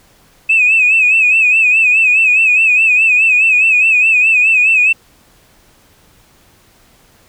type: tone with vibrato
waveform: sine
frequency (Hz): 2564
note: E7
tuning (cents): -49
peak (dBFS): -6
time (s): 0.49-4.93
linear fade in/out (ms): 10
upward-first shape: sine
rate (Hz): 4.8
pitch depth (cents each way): 81
effects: tanh soft clip ceiling -2 dBFS + pink hiss -49 dBFS RMS until 7.28 s